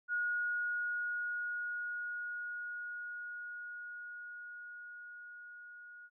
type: tone with level ramp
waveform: sine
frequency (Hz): 1445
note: F#6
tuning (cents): -41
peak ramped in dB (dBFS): -31 to -50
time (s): 0.08-6.1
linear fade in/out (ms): 50
effects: none